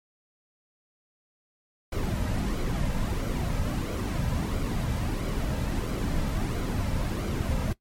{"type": "noise with flanger", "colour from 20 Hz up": "brown", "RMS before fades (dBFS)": -28, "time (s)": [1.92, 7.73], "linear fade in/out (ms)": 5, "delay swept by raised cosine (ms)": [1.1, 2.8], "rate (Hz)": 1.5, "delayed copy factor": -0.5, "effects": ["noise-tail reverb RT60 0.1 s tail -18 dB re dry", "MP3 64 kbps"]}